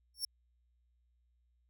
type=tone with exponential growth; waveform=sawtooth; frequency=5460 Hz; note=F8; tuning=40 cents flat; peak=-28 dBFS; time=0.14-0.25 s; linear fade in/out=5 ms; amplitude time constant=22 ms; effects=added 60 Hz sine -70 dBFS peak until 1.69 s